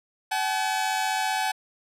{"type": "tone pair together", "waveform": "sawtooth", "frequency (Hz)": [760.8, 856], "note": ["F#5", "A5"], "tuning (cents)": [48, -48], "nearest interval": "major second", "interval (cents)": 204, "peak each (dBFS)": -23, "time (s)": [0.31, 1.52], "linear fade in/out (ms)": 10, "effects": ["low-pass 12000 Hz 12 dB/octave"]}